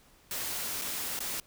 white noise with dropouts, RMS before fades -35 dBFS, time 0.31-1.4 s, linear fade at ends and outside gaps 1 ms, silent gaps 0.815-0.819 / 1.191-1.204 s, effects pink hiss -61 dBFS RMS until 1.46 s

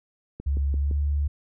click train, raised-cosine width 3 ms, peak -23 dBFS, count 4, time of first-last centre 0.4-0.912 s, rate 5.86 Hz
sine tone with pitch glide, 70 to 72.26 Hz, C#2 to D2, +18 to -27 cents, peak -21 dBFS, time 0.46-1.28 s, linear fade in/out 10 ms, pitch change +55 cents, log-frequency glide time 0.75-0.97 s
effects none

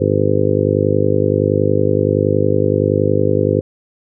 harmonic tone, 50.7 Hz, G#1, 41 cents flat, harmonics 2 / 3 / 4 / 5 / 6 / 7 / 8 / 9 / 10, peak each -19 / -21 / -25 / -23 / -21 / -23 / -19 / -20 / -19 dBFS, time 0-3.61 s, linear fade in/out 10 ms, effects none

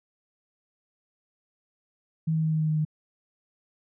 sine tone with pitch steps, 159.9 / 158.89 / 157.88 / 156.88 / 155.89 / 154.9 / 153.92 Hz, D#3 / D#3 / D#3 / D#3 / D#3 / D#3 / D#3, +48 / +37 / +26 / +15 / +4 / -7 / -18 cents, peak -22 dBFS, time 2.27-2.851 s, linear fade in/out 10 ms, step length 83 ms, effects none

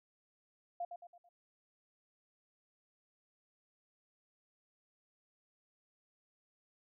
sine tone with echo, 698.5 Hz, F5, in tune, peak -36 dBFS, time 0.8-0.85 s, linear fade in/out 5 ms, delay 110 ms, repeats 4, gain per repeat -7 dB, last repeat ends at 1.29 s, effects none

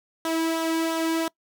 sawtooth tone with flanger, 326.1 Hz, E4, 19 cents flat, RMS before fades -25 dBFS, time 0.25-1.28 s, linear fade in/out 2 ms, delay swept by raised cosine 0.41 to 1.51 ms, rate 2.9 Hz, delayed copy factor -0.5, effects noise-tail reverb RT60 0.1 s tail -24 dB re dry

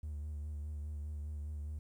triangle tone with vibrato, 74.8 Hz, D2, 32 cents sharp, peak -36 dBFS, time 0.03-1.79 s, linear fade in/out 5 ms, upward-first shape sine, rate 4.9 Hz, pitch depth 38 cents each way, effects tanh soft clip ceiling -33 dBFS + 12-bit

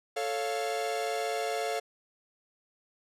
45% pulse chord, A augmented, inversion none, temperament equal, 440 / 554.4 / 698.5 Hz, A4 / C#5 / E#5, 0 / 0 / 0 cents, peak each -34 / -36 / -33 dBFS, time 0.16-1.8 s, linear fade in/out 10 ms, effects low-pass 11000 Hz 12 dB/octave

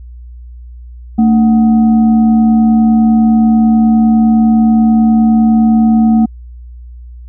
sine tone with frequency modulation, 223.7 Hz, A3, 29 cents sharp, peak -5 dBFS, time 1.18-6.26 s, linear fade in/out 10 ms, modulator 517 Hz, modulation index 0.36, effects added 60 Hz sine -28 dBFS peak until 7.28 s

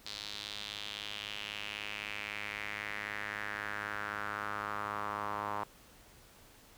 sawtooth tone with band-pass filter sweep, 103.83 Hz, G#2, in tune, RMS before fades -40 dBFS, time 0.06-5.64 s, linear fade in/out 5 ms, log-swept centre 4200 to 1000 Hz, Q 3.3, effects pink hiss -59 dBFS RMS until 6.77 s

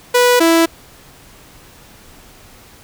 sawtooth tone pair in turn, 491 / 330.7 Hz, B4 / E4, -10 / +6 cents, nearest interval perfect fifth, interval 684 cents, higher first, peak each -5 dBFS, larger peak neither, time 0.14-0.4 / 0.4-0.66 s, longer neither, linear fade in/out 10 ms, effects pink hiss -43 dBFS RMS until 2.83 s

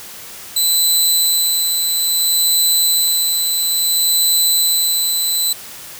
15% pulse tone with tremolo, 4008 Hz, B7, 25 cents sharp, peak -5 dBFS, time 0.56-5.53 s, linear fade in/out 5 ms, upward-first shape sine, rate 0.59 Hz, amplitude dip 35%, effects white hiss -34 dBFS RMS until 5.99 s

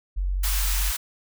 sine tone, 46.25 Hz, F#1, in tune, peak -22 dBFS, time 0.16-0.92 s, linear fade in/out 20 ms
white high-pass noise, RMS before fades -28 dBFS, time 0.43-0.97 s, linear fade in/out 10 ms, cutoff 840 Hz, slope 24 dB/octave
effects none

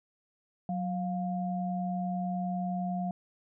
sine tone pair together, 184.3 / 704.9 Hz, F#3 / F5, -7 / +16 cents, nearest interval octave + major seventh, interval 2323 cents, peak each -31 / -35 dBFS, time 0.69-3.11 s, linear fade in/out 2 ms, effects none

